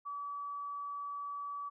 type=tone; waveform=sine; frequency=1146 Hz; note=D6; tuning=43 cents flat; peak=-38 dBFS; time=0.05-1.7 s; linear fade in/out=20 ms; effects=none